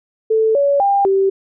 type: tone with pitch steps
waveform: sine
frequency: 441.3 / 565 / 798 / 388.1 Hz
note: A4 / C#5 / G5 / G4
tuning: +5 / +33 / +31 / -17 cents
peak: -11 dBFS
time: 0.3-1.3 s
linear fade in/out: 10 ms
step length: 250 ms
effects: none